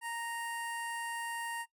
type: tone with notch filter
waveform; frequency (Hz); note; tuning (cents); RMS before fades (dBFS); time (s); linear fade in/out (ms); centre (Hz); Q
15% pulse; 931; A#5; -2; -39; 0.01-1.66; 50; 3800; 0.94
effects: noise-tail reverb RT60 0.1 s tail -18 dB re dry + resampled to 32000 Hz